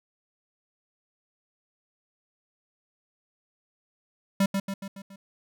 square tone with echo, 196 Hz, G3, in tune, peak -20 dBFS, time 4.4-4.46 s, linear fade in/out 5 ms, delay 140 ms, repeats 5, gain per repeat -5 dB, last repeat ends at 5.16 s, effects none

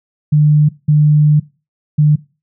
sine tone bursts at uneven times, 150 Hz, D3, 37 cents sharp, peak -6 dBFS, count 3, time 0.32-0.69 / 0.88-1.4 / 1.98-2.16 s, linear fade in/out 10 ms, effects noise-tail reverb RT60 0.3 s tail -20 dB re dry

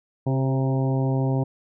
harmonic tone with a mistuned harmonic, 133.3 Hz, C3, 33 cents sharp, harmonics 1 / 2 / 3 / 4 / 5 / 6 / 7, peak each -21 / -27 / -31 / -33 / -35 / -37 / -38 dBFS, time 0.26-1.44 s, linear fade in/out 10 ms, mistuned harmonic 3, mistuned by -24 cents, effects none

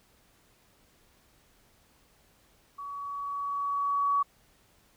sine tone with level ramp, 1131 Hz, C#6, 34 cents sharp, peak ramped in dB -37 to -22 dBFS, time 2.78-4.23 s, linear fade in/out 10 ms, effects pink hiss -64 dBFS RMS until 4.96 s

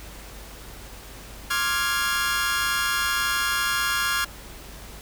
sawtooth chord, D half-diminished seventh, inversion third, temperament equal with one note detuned, 1062.3 / 1174.7 / 1396.9 / 1661.2 Hz, C6 / D6 / F6 / Ab6, +26 / 0 / 0 / 0 cents, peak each -27 / -28 / -22 / -23 dBFS, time 1.5-4.25 s, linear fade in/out 10 ms, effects added 50 Hz sine -43 dBFS peak until 5.01 s + pink hiss -43 dBFS RMS until 5.01 s

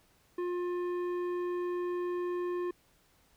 triangle tone with tanh clipping, 354.5 Hz, F4, 26 cents sharp, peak -33 dBFS, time 0.38-2.71 s, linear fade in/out 5 ms, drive 15 dB, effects pink hiss -67 dBFS RMS until 3.36 s

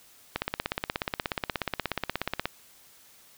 click train, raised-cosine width 0.3 ms, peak -11 dBFS, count 36, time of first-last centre 0.36-2.456 s, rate 16.7 Hz, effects white hiss -56 dBFS RMS until 3.37 s

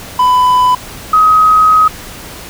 triangle / sine tone pair in turn, 1000 / 1263.9 Hz, B5 / D#6, +21 / +27 cents, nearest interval major third, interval 406 cents, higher second, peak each -4 dBFS, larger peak neither, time 0.19-0.75 / 1.13-1.88 s, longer second, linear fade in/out 5 ms, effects pink hiss -29 dBFS RMS until 2.49 s

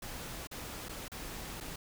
pink noise with dropouts, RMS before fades -43 dBFS, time 0.02-1.76 s, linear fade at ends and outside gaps 5 ms, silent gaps 0.472-0.512 / 0.886-0.892 / 1.082-1.117 / 1.603-1.608 s, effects none

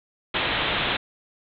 white low-pass noise, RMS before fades -25 dBFS, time 0.34-0.97 s, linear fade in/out 5 ms, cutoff 3800 Hz, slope 96 dB/octave, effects none

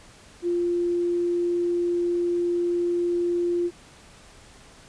sine tone, 348.3 Hz, F4, 5 cents flat, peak -21 dBFS, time 0.42-3.71 s, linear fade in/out 50 ms, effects pink hiss -50 dBFS RMS until 4.88 s + resampled to 22050 Hz

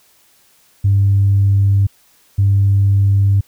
sine tone pair in turn, 99.2 / 99.2 Hz, G2 / G2, +21 / +21 cents, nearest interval unison, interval 0 cents, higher neither, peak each -8 dBFS, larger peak neither, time 0.84-1.87 / 2.38-3.41 s, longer neither, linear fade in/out 10 ms, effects tanh soft clip ceiling -5 dBFS + white hiss -53 dBFS RMS until 3.47 s

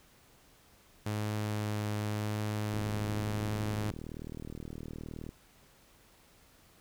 sawtooth tone with vibrato, 105.7 Hz, G#2, 31 cents sharp, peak -28 dBFS, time 1.06-3.91 s, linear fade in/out 5 ms, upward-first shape triangle, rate 0.89 Hz, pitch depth 9 cents each way
click train, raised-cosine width 3 ms, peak -29 dBFS, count 101, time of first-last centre 2.74-5.291 s, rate 39.2 Hz
effects pink hiss -62 dBFS RMS until 6.8 s

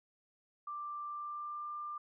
sine tone with pitch glide, 1180 to 1192.3 Hz, D6 to D6, +8 to +26 cents, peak -39 dBFS, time 0.67-1.98 s, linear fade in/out 5 ms, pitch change +18 cents, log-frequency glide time 1.06-1.68 s, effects none

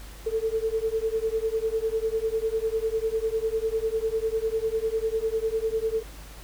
sine beating tone pair, 440 / 450 Hz, A4 / A4, 0 / +39 cents, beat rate 10 Hz, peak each -27 dBFS, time 0.26-6.03 s, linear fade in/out 10 ms, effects added 50 Hz sine -42 dBFS peak until 6.43 s + pink hiss -47 dBFS RMS until 6.43 s

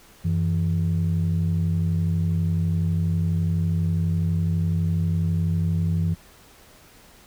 sine tone pair together, 92.81 / 164.9 Hz, F#2 / E3, +6 / +1 cents, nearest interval minor seventh, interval 995 cents, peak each -21 dBFS, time 0.24-6.15 s, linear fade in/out 20 ms, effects tanh soft clip ceiling -15 dBFS + pink hiss -51 dBFS RMS until 7.26 s

